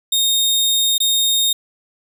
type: tone with dropouts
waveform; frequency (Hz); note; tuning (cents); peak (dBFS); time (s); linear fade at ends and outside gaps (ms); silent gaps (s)
sawtooth; 3700; A#7; -14; -11; 0.12-1.53; 5; 0.981-1.002
effects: none